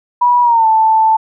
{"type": "tone with pitch glide", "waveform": "sine", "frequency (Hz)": [973, 882], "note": ["B5", "A5"], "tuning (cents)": [-26, 4], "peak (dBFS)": -7, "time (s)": [0.21, 1.17], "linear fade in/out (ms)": 10, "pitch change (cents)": -170, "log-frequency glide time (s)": [0.42, 0.67], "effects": []}